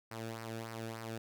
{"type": "tone with flanger", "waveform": "sawtooth", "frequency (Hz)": 113.2, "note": "A2", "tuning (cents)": 50, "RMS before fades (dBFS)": -43, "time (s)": [0.11, 1.18], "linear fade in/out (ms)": 5, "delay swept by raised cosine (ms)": [0.28, 1.01], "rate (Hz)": 3.4, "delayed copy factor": -0.65, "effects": []}